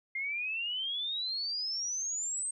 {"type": "exponential sweep", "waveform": "sine", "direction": "up", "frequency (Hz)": [2100, 8440], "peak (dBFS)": -32, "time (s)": [0.15, 2.51], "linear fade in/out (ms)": 5, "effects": []}